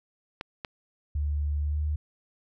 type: clicks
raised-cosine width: 0.3 ms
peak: -18 dBFS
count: 2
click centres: 0.411 / 0.648 s
type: tone with pitch glide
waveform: sine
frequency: 73.42 to 75.22 Hz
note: D2 to D2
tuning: 0 to +42 cents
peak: -25 dBFS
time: 1.15-1.96 s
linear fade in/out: 5 ms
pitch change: +42 cents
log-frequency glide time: 1.6-1.84 s
effects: none